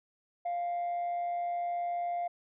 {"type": "tone with amplitude modulation", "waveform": "sine", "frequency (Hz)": 698.5, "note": "F5", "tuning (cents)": 0, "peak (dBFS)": -27, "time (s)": [0.45, 2.28], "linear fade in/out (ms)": 10, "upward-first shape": "sine", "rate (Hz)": 139, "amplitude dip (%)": 30, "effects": ["tanh soft clip ceiling -29 dBFS"]}